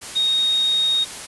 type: tone in noise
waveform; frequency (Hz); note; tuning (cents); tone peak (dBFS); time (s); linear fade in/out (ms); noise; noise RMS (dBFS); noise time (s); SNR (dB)
sine; 3729; A#7; 0; -16; 0.15-1.05; 20; white; -33; 0.01-1.27; +14
effects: resampled to 24000 Hz